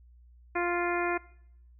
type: harmonic tone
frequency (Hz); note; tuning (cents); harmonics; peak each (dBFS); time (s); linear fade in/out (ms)
349.2; F4; 0; 1 / 2 / 3 / 4 / 5 / 6 / 7; -30 / -33 / -35 / -36 / -37 / -38 / -38; 0.55-1.18; 10
effects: noise-tail reverb RT60 0.7 s tail -21 dB re dry + added 60 Hz sine -53 dBFS peak until 1.79 s